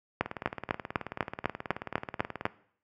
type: two click trains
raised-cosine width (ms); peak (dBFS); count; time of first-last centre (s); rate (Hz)
0.5; -10 / -20; 10 / 42; 0.21-2.454 / 0.26-2.464; 4.01 / 18.6
effects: noise-tail reverb RT60 0.6 s tail -20 dB re dry + high-pass 80 Hz 12 dB/octave